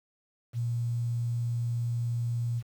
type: tone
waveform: sine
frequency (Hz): 118.3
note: A#2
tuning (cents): +26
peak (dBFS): -27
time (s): 0.53-2.63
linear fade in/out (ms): 50
effects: 9-bit